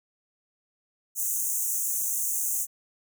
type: high-pass noise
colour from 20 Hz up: pink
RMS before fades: -28 dBFS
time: 1.15-2.67 s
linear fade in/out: 50 ms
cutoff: 6200 Hz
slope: 96 dB/octave
effects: none